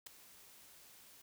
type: noise with ADSR envelope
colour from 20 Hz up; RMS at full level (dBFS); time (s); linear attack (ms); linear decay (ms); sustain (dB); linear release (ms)
white; -44; 0.06-1.22; 9; 4; -16; 8
effects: none